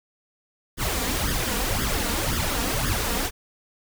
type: noise with flanger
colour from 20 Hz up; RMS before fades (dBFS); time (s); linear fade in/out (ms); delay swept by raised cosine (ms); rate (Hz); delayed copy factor
pink; -25; 0.77-3.31; 50; 0.59 to 4.29; 1.9; +0.75
effects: none